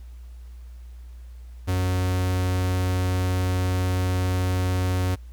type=tone; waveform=45% pulse; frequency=91.8 Hz; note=F#2; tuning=13 cents flat; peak=-21 dBFS; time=1.67-5.16 s; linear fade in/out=20 ms; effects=added 60 Hz sine -38 dBFS peak until 5.32 s + pink hiss -61 dBFS RMS until 5.32 s